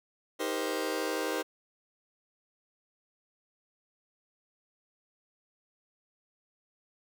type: chord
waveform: sawtooth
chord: C minor seventh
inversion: first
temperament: just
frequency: 314 / 392.4 / 470.9 / 523.3 Hz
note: Eb4 / G4 / Bb4 / C5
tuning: +16 / +2 / +18 / 0 cents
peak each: -32 dBFS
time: 0.39-1.43 s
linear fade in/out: 20 ms
effects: none